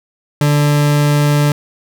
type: tone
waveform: 40% pulse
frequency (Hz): 146.6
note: D3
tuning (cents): -3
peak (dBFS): -9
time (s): 0.41-1.52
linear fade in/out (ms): 2
effects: none